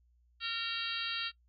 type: harmonic tone with a mistuned harmonic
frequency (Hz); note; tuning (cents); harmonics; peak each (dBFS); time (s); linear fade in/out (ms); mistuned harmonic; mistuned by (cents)
458.9; A#4; -27; 3 / 4 / 5 / 6 / 7 / 8 / 9 / 10; -41 / -45 / -48 / -39 / -39 / -41 / -50 / -42; 0.4-1.32; 50; 8; +71
effects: noise-tail reverb RT60 0.1 s tail -21 dB re dry + added 60 Hz sine -65 dBFS peak until 1.48 s